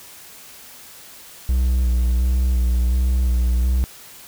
triangle tone with vibrato, 61.74 Hz, B1, in tune, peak -13 dBFS, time 1.49-3.84 s, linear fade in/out 0 ms, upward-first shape square, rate 1.4 Hz, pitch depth 31 cents each way, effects white hiss -42 dBFS RMS until 4.27 s

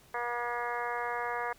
harmonic tone with a mistuned harmonic, 240 Hz, B3, 49 cents flat, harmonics 2 / 3 / 4 / 5 / 6 / 7 / 8 / 9, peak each -39 / -38 / -37 / -39 / -44 / -39 / -45 / -45 dBFS, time 0.14-1.53 s, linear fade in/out 5 ms, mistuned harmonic 9, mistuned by -21 cents, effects pink hiss -60 dBFS RMS until 1.58 s

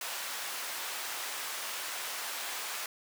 pink high-pass noise, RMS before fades -38 dBFS, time 0.01-2.86 s, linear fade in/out 2 ms, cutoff 940 Hz, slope 12 dB/octave, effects none

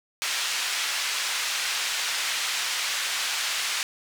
pink band-pass noise, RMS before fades -28 dBFS, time 0.22-3.83 s, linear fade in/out 0 ms, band 1800 to 7200 Hz, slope 12 dB/octave, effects none

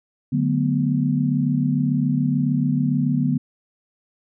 sine chord, B minor seventh, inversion first, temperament equal, 146.83 / 185 / 220 / 246.9 Hz, D3 / F#3 / A3 / B3, 0 / 0 / 0 / 0 cents, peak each -21 / -26 / -27 / -21 dBFS, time 0.32-3.38 s, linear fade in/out 10 ms, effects none

